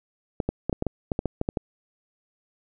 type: clicks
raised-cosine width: 2 ms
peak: -11 dBFS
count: 12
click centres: 0.402 / 0.49 / 0.696 / 0.728 / 0.824 / 0.867 / 1.118 / 1.191 / 1.257 / 1.414 / 1.489 / 1.572 s
effects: none